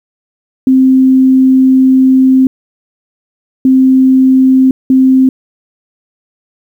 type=tone bursts at uneven times; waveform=sine; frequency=261.6 Hz; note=C4; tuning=in tune; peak=-3 dBFS; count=3; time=0.67-2.47 / 3.65-4.71 / 4.9-5.29 s; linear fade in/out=2 ms; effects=7-bit